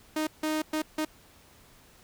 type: tone bursts at uneven times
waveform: sawtooth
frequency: 310 Hz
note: D#4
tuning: 6 cents flat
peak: -23 dBFS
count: 4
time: 0.16-0.27 / 0.43-0.62 / 0.73-0.82 / 0.98-1.05 s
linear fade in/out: 5 ms
effects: pink hiss -57 dBFS RMS until 2.03 s